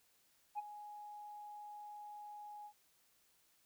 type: tone with ADSR envelope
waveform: sine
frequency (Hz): 833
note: G#5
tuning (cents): +5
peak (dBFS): -34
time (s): 0.55-2.73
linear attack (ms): 37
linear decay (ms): 20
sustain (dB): -14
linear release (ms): 75
effects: tanh soft clip ceiling -36 dBFS + white hiss -73 dBFS RMS until 3.65 s